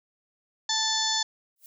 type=harmonic tone; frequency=879 Hz; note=A5; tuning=2 cents flat; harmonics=1 / 2 / 4 / 5 / 6 / 7 / 8; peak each=-32 / -34 / -29 / -30 / -32 / -34 / -33 dBFS; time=0.69-1.23 s; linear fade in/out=5 ms
type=noise with exponential growth; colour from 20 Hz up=violet; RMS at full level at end=-44 dBFS; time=1.56-1.66 s; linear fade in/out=1 ms; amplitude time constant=21 ms
effects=none